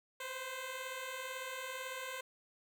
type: beating tone pair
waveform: 10% pulse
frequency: 506 / 524 Hz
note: B4 / C5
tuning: +42 / +2 cents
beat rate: 18 Hz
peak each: -38 / -34 dBFS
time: 0.2-2.21 s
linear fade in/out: 5 ms
effects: none